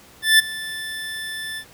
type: tone with ADSR envelope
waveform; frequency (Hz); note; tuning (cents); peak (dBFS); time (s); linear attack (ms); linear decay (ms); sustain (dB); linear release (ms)
25% pulse; 1760; A6; 0; -5; 0.22-1.65; 170; 15; -19; 75
effects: pink hiss -48 dBFS RMS until 1.73 s + high-pass 60 Hz 12 dB/octave